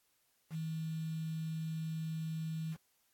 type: tone with quantisation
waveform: sine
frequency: 160 Hz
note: D#3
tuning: 49 cents sharp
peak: -36 dBFS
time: 0.5-2.77 s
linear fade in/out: 50 ms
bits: 9
effects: white hiss -75 dBFS RMS until 3.13 s + AAC 64 kbps